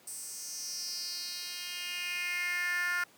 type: tone with high-pass filter sweep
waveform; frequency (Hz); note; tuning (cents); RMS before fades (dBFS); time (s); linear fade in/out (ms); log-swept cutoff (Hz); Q
10% pulse; 354.3; F4; +25; -36; 0.07-3.04; 5; 8200 to 1500; 4.1
effects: pink hiss -60 dBFS RMS until 3.17 s + high-pass 200 Hz 12 dB/octave